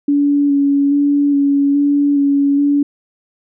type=tone with vibrato; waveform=sine; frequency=283.9 Hz; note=C#4; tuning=41 cents sharp; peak=-10 dBFS; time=0.08-2.83 s; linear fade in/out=5 ms; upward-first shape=square; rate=1.2 Hz; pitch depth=15 cents each way; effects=none